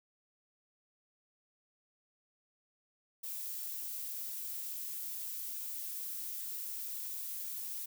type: noise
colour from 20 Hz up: violet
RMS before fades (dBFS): -41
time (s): 3.23-7.86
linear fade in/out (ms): 10
effects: none